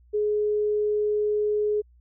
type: tone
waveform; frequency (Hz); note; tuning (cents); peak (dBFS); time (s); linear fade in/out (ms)
sine; 420; G#4; +19; -21; 0.13-1.82; 20
effects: added 60 Hz sine -53 dBFS peak until 2 s